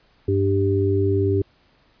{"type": "harmonic tone", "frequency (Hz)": 98, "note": "G2", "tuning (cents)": 0, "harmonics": [1, 3, 4], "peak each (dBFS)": [-20, -25, -20], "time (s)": [0.28, 1.42], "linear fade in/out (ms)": 5, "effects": ["pink hiss -59 dBFS RMS until 2 s", "resampled to 11025 Hz"]}